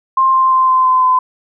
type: tone with pitch steps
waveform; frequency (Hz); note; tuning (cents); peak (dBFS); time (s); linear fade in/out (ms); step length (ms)
sine; 1056 / 1048.7 / 1041.5 / 1034.3 / 1027.1 / 1020; C6 / C6 / C6 / C6 / C6 / C6; +16 / +4 / -8 / -20 / -32 / -44; -8; 0.17-1.19; 5; 170
effects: none